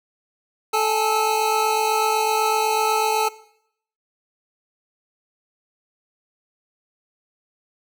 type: tone cluster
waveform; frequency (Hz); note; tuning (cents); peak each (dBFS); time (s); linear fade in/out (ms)
square; 436.1 / 829 / 877 / 1306; A4 / G#5 / A5 / E6; -15 / -3 / -6 / -17; -24 / -25 / -23 / -28; 0.73-3.29; 10
effects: noise-tail reverb RT60 0.7 s tail -19 dB re dry